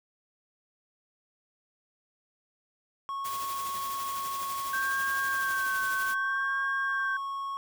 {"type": "tone", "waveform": "triangle", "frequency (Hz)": 1100, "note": "C#6", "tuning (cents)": -14, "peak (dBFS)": -30, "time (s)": [3.09, 7.57], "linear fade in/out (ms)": 0}
{"type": "noise with tremolo", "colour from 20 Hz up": "white", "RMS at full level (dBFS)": -39, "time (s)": [3.24, 6.15], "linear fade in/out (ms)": 20, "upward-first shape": "sine", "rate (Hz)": 12, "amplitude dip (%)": 35}
{"type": "tone with vibrato", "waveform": "sine", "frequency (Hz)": 1568, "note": "G6", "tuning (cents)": 0, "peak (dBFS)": -28, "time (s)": [4.73, 7.17], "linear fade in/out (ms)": 5, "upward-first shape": "sine", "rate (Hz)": 0.64, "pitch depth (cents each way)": 40}
{"effects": []}